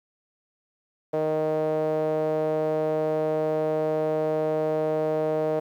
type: tone with band-pass filter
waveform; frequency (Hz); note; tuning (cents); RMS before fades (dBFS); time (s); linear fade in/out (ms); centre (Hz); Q
sawtooth; 155.56; D#3; 0; -25; 1.13-5.6; 10; 550; 6.3
effects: 10-bit